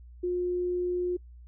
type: tone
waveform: sine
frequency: 357.2 Hz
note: F4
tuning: 39 cents sharp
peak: -26 dBFS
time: 0.23-1.17 s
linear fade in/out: 10 ms
effects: noise-tail reverb RT60 0.1 s tail -26 dB re dry + added 60 Hz sine -46 dBFS peak until 1.47 s